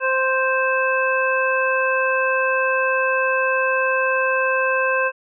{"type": "harmonic tone", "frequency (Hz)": 523.3, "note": "C5", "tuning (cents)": 0, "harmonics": [1, 2, 3, 5], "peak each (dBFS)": [-21, -23, -21, -25], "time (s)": [0, 5.12], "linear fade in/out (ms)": 50, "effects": []}